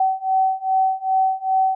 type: beating tone pair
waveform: sine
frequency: 760 / 762.5 Hz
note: F#5 / G5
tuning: +46 / -48 cents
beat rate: 2.5 Hz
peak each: -20 / -19 dBFS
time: 0-1.75 s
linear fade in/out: 5 ms
effects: none